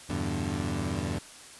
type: chord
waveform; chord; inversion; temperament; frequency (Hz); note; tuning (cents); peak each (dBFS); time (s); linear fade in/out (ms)
20% pulse; E minor seventh; none; equal; 82.41 / 98 / 123.47 / 146.83; E2 / G2 / B2 / D3; 0 / 0 / 0 / 0; -29 / -29 / -33 / -32; 0.09-1.19; 10
effects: white hiss -48 dBFS RMS until 1.59 s + resampled to 24000 Hz